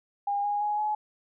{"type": "tone with pitch steps", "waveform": "sine", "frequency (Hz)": [810, 822.3, 834.7, 847.3], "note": ["G#5", "G#5", "G#5", "G#5"], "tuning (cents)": [-43, -17, 9, 34], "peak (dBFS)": -25, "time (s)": [0.27, 0.95], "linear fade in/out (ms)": 5, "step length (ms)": 170, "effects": []}